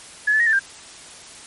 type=tone with pitch steps; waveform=sine; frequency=1699 / 1739 / 1876 / 1769 / 1591 Hz; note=G#6 / A6 / A#6 / A6 / G6; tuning=+39 / -21 / +11 / +9 / +25 cents; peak=-14 dBFS; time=0.27-0.595 s; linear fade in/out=10 ms; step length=65 ms; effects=white hiss -41 dBFS RMS until 1.46 s + MP3 48 kbps